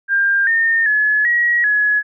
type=tone with pitch steps; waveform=sine; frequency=1598 / 1824 / 1705 / 1907 / 1689 Hz; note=G6 / A#6 / G#6 / A#6 / G#6; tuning=+33 / -38 / +45 / +39 / +29 cents; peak=-12 dBFS; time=0.08-2.03 s; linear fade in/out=50 ms; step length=390 ms; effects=none